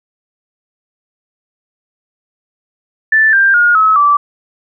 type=tone with pitch steps; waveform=sine; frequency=1760 / 1586.2 / 1429.6 / 1288.4 / 1161.2 Hz; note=A6 / G6 / F6 / E6 / D6; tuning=0 / +20 / +40 / -40 / -20 cents; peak=-6 dBFS; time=3.12-4.17 s; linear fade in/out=5 ms; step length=210 ms; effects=none